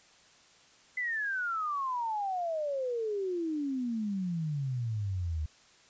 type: exponential sweep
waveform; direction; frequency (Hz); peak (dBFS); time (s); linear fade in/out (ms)
sine; down; 2039 to 74.6; -30; 0.97-5.46; 5
effects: white hiss -60 dBFS RMS until 5.89 s + resampled to 16000 Hz